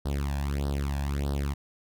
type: tone with flanger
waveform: sawtooth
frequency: 70.4 Hz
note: C#2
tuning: 27 cents sharp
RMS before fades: -29 dBFS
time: 0.05-1.54 s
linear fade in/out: 10 ms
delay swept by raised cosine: 0.21 to 1.2 ms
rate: 1.6 Hz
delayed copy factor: +0.9
effects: none